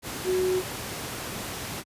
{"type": "tone in noise", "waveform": "sine", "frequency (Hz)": 370, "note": "F#4", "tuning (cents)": 0, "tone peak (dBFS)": -22, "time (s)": [0.24, 0.63], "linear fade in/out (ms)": 50, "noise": "pink", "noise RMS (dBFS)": -34, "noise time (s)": [0.02, 1.84], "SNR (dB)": 9, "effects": ["high-pass 80 Hz 12 dB/octave", "resampled to 32000 Hz"]}